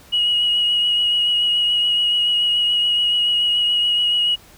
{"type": "tone with vibrato", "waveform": "sine", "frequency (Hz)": 2901, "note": "F#7", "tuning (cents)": -35, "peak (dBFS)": -14, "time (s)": [0.12, 4.36], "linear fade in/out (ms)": 20, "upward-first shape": "triangle", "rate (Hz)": 7, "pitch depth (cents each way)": 19, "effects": ["tanh soft clip ceiling -10 dBFS", "pink hiss -47 dBFS RMS until 4.57 s"]}